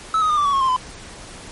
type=tone with pitch steps; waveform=triangle; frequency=1300 / 1255 / 1211.5 / 1169.6 / 1129.1 / 1090 / 1052.3 / 1015.8 Hz; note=E6 / D#6 / D#6 / D6 / C#6 / C#6 / C6 / B5; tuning=-24 / +15 / -47 / -7 / +32 / -29 / +10 / +48 cents; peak=-13 dBFS; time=0.14-0.764 s; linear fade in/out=2 ms; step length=78 ms; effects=pink hiss -38 dBFS RMS until 1.51 s + MP3 48 kbps